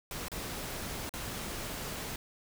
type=noise with dropouts; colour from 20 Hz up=pink; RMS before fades=-39 dBFS; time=0.11-2.16 s; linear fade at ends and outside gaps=1 ms; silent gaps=0.283-0.317 / 1.093-1.138 s; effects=none